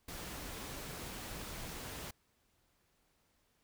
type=noise; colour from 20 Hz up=pink; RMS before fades=-45 dBFS; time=0.08-2.11 s; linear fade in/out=5 ms; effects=pink hiss -75 dBFS RMS until 3.63 s